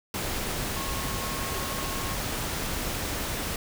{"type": "tone in noise", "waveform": "sine", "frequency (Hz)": 1087, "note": "C#6", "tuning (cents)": -34, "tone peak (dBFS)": -38, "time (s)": [0.76, 2.15], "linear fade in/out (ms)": 2, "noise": "pink", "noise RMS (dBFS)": -31, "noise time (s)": [0.14, 3.56], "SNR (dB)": -10, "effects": []}